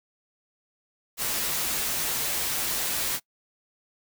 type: noise with comb filter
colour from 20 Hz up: white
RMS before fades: -28 dBFS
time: 1.17-3.2 s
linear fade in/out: 50 ms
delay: 9.9 ms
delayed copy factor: -0.55
effects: noise-tail reverb RT60 0.1 s tail -23 dB re dry